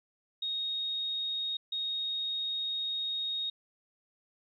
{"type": "tone bursts at uneven times", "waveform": "sine", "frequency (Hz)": 3735, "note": "A#7", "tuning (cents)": 3, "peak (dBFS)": -31, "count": 2, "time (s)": [[0.42, 1.57], [1.72, 3.5]], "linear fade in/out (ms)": 5, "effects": ["12-bit"]}